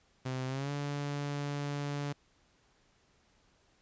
sawtooth tone with pitch glide, 129.6 to 143.8 Hz, C3 to D3, -16 to -36 cents, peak -30 dBFS, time 0.25-2.13 s, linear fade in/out 10 ms, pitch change +180 cents, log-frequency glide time 0.47-0.71 s, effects pink hiss -69 dBFS RMS until 3.81 s + resampled to 16000 Hz

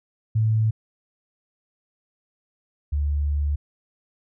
sine tone pair in turn, 110 / 72.7 Hz, A2 / D2, 0 / -17 cents, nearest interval perfect fifth, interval 717 cents, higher first, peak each -17 / -20 dBFS, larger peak first, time 0.35-0.71 / 2.92-3.56 s, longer second, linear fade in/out 10 ms, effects none

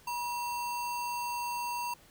sine tone with sample-and-hold, 962 Hz, B5, 46 cents flat, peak -32 dBFS, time 0.07-1.94 s, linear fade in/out 5 ms, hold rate 3675 Hz, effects pink hiss -59 dBFS RMS until 2.1 s

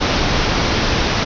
pink low-pass noise, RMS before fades -17 dBFS, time 0-1.25 s, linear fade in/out 20 ms, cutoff 5900 Hz, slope 96 dB/octave, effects none

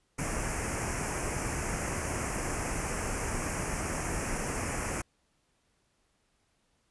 pink band-stop noise, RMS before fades -33 dBFS, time 0.18-5.02 s, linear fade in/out 10 ms, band 2600 to 5600 Hz, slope 48 dB/octave, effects pink hiss -73 dBFS RMS until 6.9 s + resampled to 24000 Hz

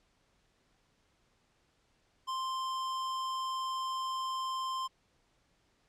square tone, 1046.5 Hz, C6, in tune, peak -34 dBFS, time 2.27-4.88 s, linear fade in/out 20 ms, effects pink hiss -72 dBFS RMS until 5.88 s + low-pass 7000 Hz 12 dB/octave

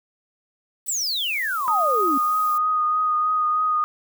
violet noise, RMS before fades -37 dBFS, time 0.86-2.58 s, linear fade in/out 5 ms
sine exponential sweep, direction down, 8110 to 260 Hz, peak -22 dBFS, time 0.88-2.18 s, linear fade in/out 5 ms
sine tone with vibrato, 1241 Hz, D#6, 5 cents flat, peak -18 dBFS, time 1.68-3.84 s, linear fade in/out 0 ms, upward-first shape triangle, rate 3.2 Hz, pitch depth 20 cents each way
effects none

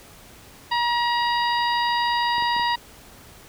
harmonic tone, 953 Hz, A#5, 38 cents sharp, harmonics 1 / 2 / 3 / 4 / 5, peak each -21 / -27 / -32 / -31 / -32 dBFS, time 0.71-2.76 s, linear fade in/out 10 ms
clicks, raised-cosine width 2 ms, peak -26 dBFS, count 4, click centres 2.382 / 2.424 / 2.565 / 2.597 s
effects pink hiss -47 dBFS RMS until 3.48 s

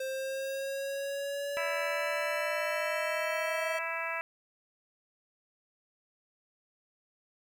square exponential sweep, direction up, 526 to 640 Hz, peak -34 dBFS, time 0-3.79 s, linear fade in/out 5 ms
harmonic tone, 330 Hz, E4, 2 cents sharp, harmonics 2 / 3 / 4 / 5 / 6 / 7 / 8, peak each -40 / -40 / -40 / -40 / -40 / -40 / -40 dBFS, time 1.57-4.21 s, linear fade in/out 0 ms
effects 10-bit

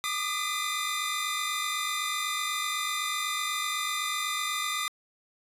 sawtooth tone cluster, 1185 / 1233 / 2023 / 3608 Hz, D6 / D#6 / B6 / A7, +15 / -16 / +41 / +43 cents, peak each -31 dBFS, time 0.04-4.88 s, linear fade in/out 0 ms, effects resampled to 32000 Hz

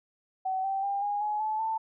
sine tone with pitch steps, 757 / 777.4 / 798.3 / 819.8 / 841.9 / 864.6 / 887.8 Hz, F#5 / G5 / G5 / G#5 / G#5 / A5 / A5, +39 / -15 / +31 / -23 / +23 / -31 / +15 cents, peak -27 dBFS, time 0.45-1.78 s, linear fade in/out 10 ms, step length 190 ms, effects none

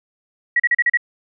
sine tone bursts, 1920 Hz, B6, 49 cents flat, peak -12 dBFS, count 6, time 0.56-0.973 s, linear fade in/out 5 ms, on 38 ms, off 37 ms, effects none

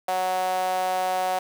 sawtooth tone with high-pass filter, 185 Hz, F#3, in tune, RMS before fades -25 dBFS, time 0.08-1.39 s, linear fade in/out 5 ms, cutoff 680 Hz, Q 8, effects 7-bit

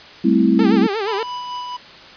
sine chord, A minor seventh, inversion third, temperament equal, 196 / 220 / 261.6 / 329.6 Hz, G3 / A3 / C4 / E4, 0 / 0 / 0 / 0 cents, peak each -17 dBFS, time 0.24-0.87 s, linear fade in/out 10 ms
sawtooth tone with vibrato, 420 Hz, G#4, 19 cents sharp, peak -16 dBFS, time 0.59-1.23 s, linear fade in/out 2 ms, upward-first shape sine, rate 8.4 Hz, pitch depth 140 cents each way
square tone with tremolo, 987.8 Hz, B5, in tune, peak -25 dBFS, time 1.07-1.77 s, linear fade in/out 10 ms, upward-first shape sine, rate 4.6 Hz, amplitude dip 30%
effects white hiss -40 dBFS RMS until 2.16 s + resampled to 11025 Hz

